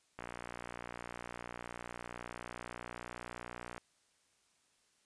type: click train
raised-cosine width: 0.5 ms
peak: -28 dBFS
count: 216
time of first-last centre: 0.19-3.779 s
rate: 59.9 Hz
effects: white hiss -73 dBFS RMS until 5.05 s + resampled to 22050 Hz